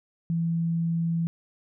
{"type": "tone", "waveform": "sine", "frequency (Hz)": 166.7, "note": "E3", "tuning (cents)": 20, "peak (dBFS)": -23, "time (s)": [0.3, 1.27], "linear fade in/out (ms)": 0, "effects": []}